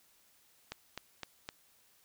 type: click train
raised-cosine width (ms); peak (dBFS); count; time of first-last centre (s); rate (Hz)
0.2; -22; 4; 0.72-1.489; 3.9
effects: white hiss -67 dBFS RMS until 2.04 s